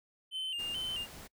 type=tone with vibrato; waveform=triangle; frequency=2936 Hz; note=F#7; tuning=14 cents flat; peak=-33 dBFS; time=0.31-1.07 s; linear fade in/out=50 ms; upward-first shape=square; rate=2.3 Hz; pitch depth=75 cents each way
type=noise; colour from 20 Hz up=pink; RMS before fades=-49 dBFS; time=0.58-1.28 s; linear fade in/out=20 ms
effects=noise-tail reverb RT60 0.1 s tail -25 dB re dry